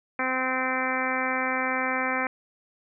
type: harmonic tone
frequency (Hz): 258.5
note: C4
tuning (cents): -21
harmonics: 1 / 2 / 3 / 4 / 5 / 6 / 7 / 8 / 9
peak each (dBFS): -33 / -33 / -33 / -33 / -33 / -33 / -33 / -33 / -33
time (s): 0.19-2.27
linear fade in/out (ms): 2
effects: none